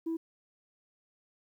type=tone; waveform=sine; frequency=327.7 Hz; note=E4; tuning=10 cents flat; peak=-29 dBFS; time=0.06-0.17 s; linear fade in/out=10 ms; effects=tanh soft clip ceiling -28 dBFS + 11-bit